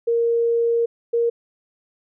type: tone pair in turn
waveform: sine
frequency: 466.2 / 468.2 Hz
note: A#4 / A#4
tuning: 0 / +8 cents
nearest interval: unison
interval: 8 cents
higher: second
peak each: -16 dBFS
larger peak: neither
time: 0.07-0.86 / 1.13-1.3 s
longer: first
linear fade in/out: 10 ms
effects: none